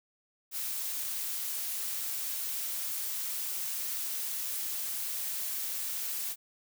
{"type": "noise", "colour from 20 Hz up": "blue", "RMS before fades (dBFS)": -35, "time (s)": [0.51, 6.36], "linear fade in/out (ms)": 50, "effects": []}